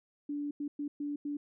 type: tone bursts at uneven times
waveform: sine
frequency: 290.4 Hz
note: D4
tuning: 19 cents flat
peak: -33 dBFS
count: 5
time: 0.29-0.51 / 0.6-0.68 / 0.79-0.88 / 1-1.16 / 1.25-1.37 s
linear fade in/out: 5 ms
effects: none